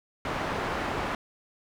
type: low-pass noise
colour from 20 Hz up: white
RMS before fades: -31 dBFS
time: 0.25-1.15 s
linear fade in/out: 2 ms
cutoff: 1300 Hz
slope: 12 dB/octave
effects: none